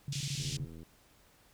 sine tone bursts, 140 Hz, C#3, 18 cents sharp, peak -34 dBFS, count 8, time 0.08-0.65 s, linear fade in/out 2 ms, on 52 ms, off 22 ms
white band-pass noise, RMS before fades -41 dBFS, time 0.12-0.57 s, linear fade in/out 5 ms, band 2600 to 6900 Hz, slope 24 dB/octave
click train, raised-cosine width 3 ms, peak -37 dBFS, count 36, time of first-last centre 0.4-0.831 s, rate 81.3 Hz
effects pink hiss -64 dBFS RMS until 1.53 s

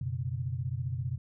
sine chord, F# suspended fourth, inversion none, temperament equal with one note detuned, 91.01 / 123.47 / 138.59 Hz, F#2 / B2 / C#3, -28 / 0 / 0 cents, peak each -37 / -33 / -37 dBFS, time 0.01-1.18 s, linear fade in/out 5 ms, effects none

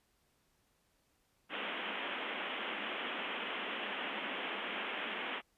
white band-pass noise, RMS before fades -40 dBFS, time 1.49-5.42 s, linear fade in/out 50 ms, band 190 to 3300 Hz, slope 96 dB/octave, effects pink hiss -75 dBFS RMS until 5.57 s + resampled to 32000 Hz

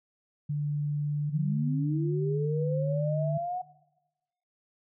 sine tone with pitch glide, 146.83 to 150.35 Hz, D3 to D3, 0 to +41 cents, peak -27 dBFS, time 0.49-3.38 s, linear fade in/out 10 ms, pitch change +41 cents, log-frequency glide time 0.99-2.73 s
sine linear sweep, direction up, 146.4 to 740 Hz, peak -30 dBFS, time 1.29-3.62 s, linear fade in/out 10 ms
effects noise-tail reverb RT60 1.0 s tail -18 dB re dry

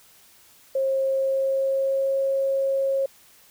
sine tone with pitch glide, 536 to 542.5 Hz, C5 to C#5, +42 to -37 cents, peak -20 dBFS, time 0.75-3.06 s, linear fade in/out 5 ms, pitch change +21 cents, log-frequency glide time 1.1-2.19 s, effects white hiss -54 dBFS RMS until 3.5 s

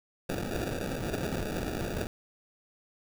white noise with sample-and-hold, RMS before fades -33 dBFS, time 0.29-2.07 s, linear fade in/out 2 ms, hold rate 1050 Hz, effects none

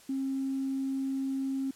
triangle tone with tanh clipping, 268.8 Hz, C4, 47 cents sharp, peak -29 dBFS, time 0.09-1.71 s, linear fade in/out 5 ms, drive 4 dB, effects white hiss -56 dBFS RMS until 1.75 s + low-pass 11000 Hz 12 dB/octave

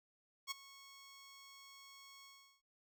10% pulse tone with ADSR envelope, 1100 Hz, C#6, 14 cents flat, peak -29 dBFS, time 0.47-2.62 s, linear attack 41 ms, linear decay 15 ms, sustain -19 dB, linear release 380 ms, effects none

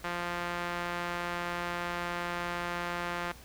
sawtooth tone with band-pass filter, 174.3 Hz, F3, 3 cents flat, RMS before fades -35 dBFS, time 0.04-3.32 s, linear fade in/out 5 ms, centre 1500 Hz, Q 0.98, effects added 60 Hz sine -53 dBFS peak until 3.44 s + pink hiss -53 dBFS RMS until 3.44 s

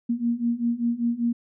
sine beating tone pair, 233.1 / 238.2 Hz, A#3 / A#3, 0 / +38 cents, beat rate 5.1 Hz, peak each -26 / -24 dBFS, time 0.09-1.33 s, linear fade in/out 10 ms, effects none

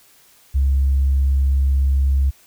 sine tone, 68.1 Hz, C#2, 30 cents flat, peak -12 dBFS, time 0.54-2.31 s, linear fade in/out 20 ms, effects tanh soft clip ceiling -10 dBFS + white hiss -52 dBFS RMS until 2.46 s

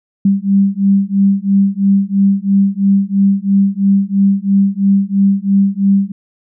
sine beating tone pair, 195.6 / 198.6 Hz, G3 / G3, -4 / +23 cents, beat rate 3 Hz, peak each -12 dBFS, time 0.25-6.12 s, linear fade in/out 5 ms, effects none

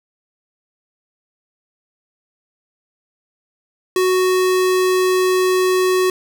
square tone, 370 Hz, F#4, in tune, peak -14 dBFS, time 3.96-6.1 s, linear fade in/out 2 ms, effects none

